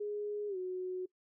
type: tone with pitch glide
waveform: sine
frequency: 415.3 to 367.9 Hz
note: G#4 to F#4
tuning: 0 to -10 cents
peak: -35 dBFS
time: 0-1.06 s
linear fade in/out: 10 ms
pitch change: -210 cents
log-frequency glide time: 0.48-0.57 s
effects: noise-tail reverb RT60 0.1 s tail -21 dB re dry